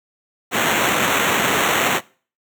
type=noise with sample-and-hold; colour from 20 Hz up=violet; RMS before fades=-18 dBFS; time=0.51-2.01 s; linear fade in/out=50 ms; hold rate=4900 Hz; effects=noise-tail reverb RT60 0.4 s tail -22 dB re dry + high-pass 150 Hz 12 dB/octave